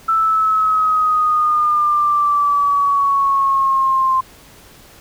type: exponential sweep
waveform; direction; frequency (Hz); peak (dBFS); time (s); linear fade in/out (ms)
sine; down; 1326 to 1046.5; -12; 0.08-4.21; 10
effects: pink hiss -44 dBFS RMS until 5 s